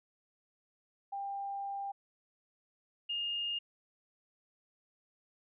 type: tone pair in turn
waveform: sine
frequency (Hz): 795 / 2833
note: G5 / F7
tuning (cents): +24 / +24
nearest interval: octave + minor seventh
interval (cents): 2200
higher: second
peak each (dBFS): -36 / -33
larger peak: second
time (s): 1.12-1.92 / 3.09-3.59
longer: first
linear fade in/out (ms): 10
effects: none